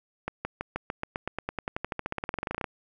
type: accelerating click train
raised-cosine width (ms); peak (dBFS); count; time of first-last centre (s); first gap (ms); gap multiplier
0.5; -15; 30; 0.28-2.642; 170; 0.94
effects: none